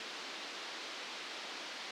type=band-pass noise; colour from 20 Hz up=white; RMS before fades=-45 dBFS; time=0-1.91 s; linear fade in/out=2 ms; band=240 to 4700 Hz; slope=24 dB/octave; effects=none